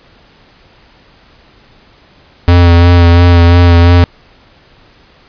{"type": "tone with vibrato", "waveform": "square", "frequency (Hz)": 86.6, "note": "F2", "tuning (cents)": -14, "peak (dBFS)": -3, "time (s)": [2.48, 4.04], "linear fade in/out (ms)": 0, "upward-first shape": "sine", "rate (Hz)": 2.9, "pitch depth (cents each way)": 25, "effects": ["pink hiss -44 dBFS RMS until 5.28 s", "resampled to 11025 Hz"]}